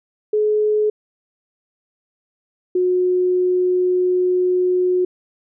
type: tone pair in turn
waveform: sine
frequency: 424.7 / 363.6 Hz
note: G#4 / F#4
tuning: +39 / -30 cents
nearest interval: minor third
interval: 269 cents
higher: first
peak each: -14 dBFS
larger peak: neither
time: 0.33-0.9 / 2.75-5.05 s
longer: second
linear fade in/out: 5 ms
effects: none